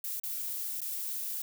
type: noise with dropouts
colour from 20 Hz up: violet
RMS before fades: -36 dBFS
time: 0.04-1.42 s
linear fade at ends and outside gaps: 2 ms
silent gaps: 0.198-0.235 / 0.805-0.816 s
effects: none